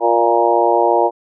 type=harmonic tone with a mistuned harmonic; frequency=117.5 Hz; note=A#2; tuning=14 cents sharp; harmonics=3 / 4 / 5 / 6 / 7 / 8; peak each=-18 / -18 / -18 / -18 / -18 / -18 dBFS; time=0-1.11 s; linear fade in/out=50 ms; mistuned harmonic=6; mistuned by=-27 cents; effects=none